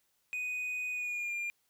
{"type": "tone with pitch glide", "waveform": "triangle", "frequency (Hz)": [2489, 2400], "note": ["D#7", "D7"], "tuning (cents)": [0, 37], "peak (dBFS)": -32, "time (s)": [0.33, 1.5], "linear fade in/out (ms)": 0, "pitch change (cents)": -63, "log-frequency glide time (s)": [0.91, 1.33], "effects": ["white hiss -75 dBFS RMS until 1.69 s"]}